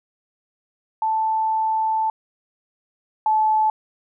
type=tone pair in turn; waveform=sine; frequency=880 / 866.9 Hz; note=A5 / A5; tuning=0 / -26 cents; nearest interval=unison; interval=26 cents; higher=first; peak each=-18 / -15 dBFS; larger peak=second; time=1.02-2.1 / 3.26-3.7 s; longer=first; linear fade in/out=2 ms; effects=none